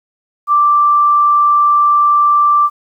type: tone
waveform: sine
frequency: 1174.7 Hz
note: D6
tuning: in tune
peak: -7 dBFS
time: 0.47-2.7 s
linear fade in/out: 50 ms
effects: 8-bit